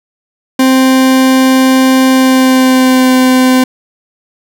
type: tone with pitch glide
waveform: 40% pulse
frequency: 261.6 to 256.8 Hz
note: C4 to C4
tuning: 0 to -32 cents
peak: -4 dBFS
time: 0.59-3.64 s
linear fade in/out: 5 ms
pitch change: -32 cents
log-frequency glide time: 2.1-3.13 s
effects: none